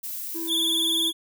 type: noise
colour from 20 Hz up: violet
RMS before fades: -33 dBFS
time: 0.03-0.5 s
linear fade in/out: 10 ms
type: tone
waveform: triangle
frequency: 329.6 Hz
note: E4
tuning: in tune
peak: -29 dBFS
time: 0.34-1.12 s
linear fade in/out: 20 ms
type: tone with vibrato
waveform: 45% pulse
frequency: 3438 Hz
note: A7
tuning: 41 cents flat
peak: -21 dBFS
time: 0.47-1.13 s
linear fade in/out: 50 ms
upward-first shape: sine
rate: 20 Hz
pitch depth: 75 cents each way
effects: none